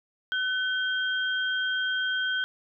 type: tone pair together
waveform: sine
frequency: 1512 / 3204 Hz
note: F#6 / G7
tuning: +37 / +37 cents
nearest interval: octave + minor second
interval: 1300 cents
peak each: -26 / -31 dBFS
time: 0.32-2.44 s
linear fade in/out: 0 ms
effects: none